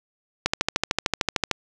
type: click train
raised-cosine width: 0.2 ms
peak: -3 dBFS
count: 15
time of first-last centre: 0.46-1.513 s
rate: 13.3 Hz
effects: none